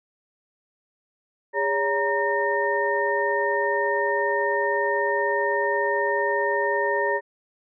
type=tone cluster; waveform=sine; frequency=407.2 / 562 / 938 / 1829 Hz; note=G#4 / C#5 / A#5 / A#6; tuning=-34 / +24 / +11 / -33 cents; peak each=-26 dBFS; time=1.53-7.21 s; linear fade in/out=50 ms; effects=none